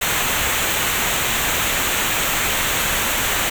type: noise with comb filter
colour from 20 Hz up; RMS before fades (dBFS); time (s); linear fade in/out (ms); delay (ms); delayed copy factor
pink; -20; 0.01-3.5; 10; 0.2; -0.65
effects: none